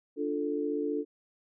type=chord; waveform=sine; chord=D minor; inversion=none; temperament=equal; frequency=293.7 / 349.2 / 440 Hz; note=D4 / F4 / A4; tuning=0 / 0 / 0 cents; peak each=-32 / -36 / -32 dBFS; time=0.16-1.05 s; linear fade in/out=50 ms; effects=none